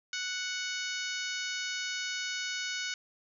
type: harmonic tone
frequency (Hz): 740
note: F#5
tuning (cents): 0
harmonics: 2 / 3 / 4 / 5 / 6 / 7 / 8 / 9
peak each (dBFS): -38 / -40 / -41 / -42 / -43 / -43 / -44 / -45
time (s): 0.13-2.94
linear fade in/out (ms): 2
effects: none